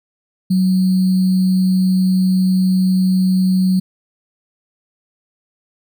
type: tone with sample-and-hold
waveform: sine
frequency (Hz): 186.1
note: F#3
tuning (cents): +10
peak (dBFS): -11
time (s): 0.5-3.8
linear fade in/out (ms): 10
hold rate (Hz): 4410
effects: none